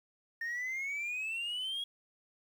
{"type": "exponential sweep", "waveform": "sine", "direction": "up", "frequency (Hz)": [1821, 3322], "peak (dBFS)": -32, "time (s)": [0.41, 1.84], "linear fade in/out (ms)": 5, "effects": ["tanh soft clip ceiling -33 dBFS", "10-bit"]}